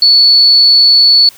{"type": "tone", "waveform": "sine", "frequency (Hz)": 4435, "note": "C#8", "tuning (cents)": 0, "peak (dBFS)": -3, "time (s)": [0.02, 1.29], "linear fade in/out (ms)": 2, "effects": ["white hiss -39 dBFS RMS until 1.37 s"]}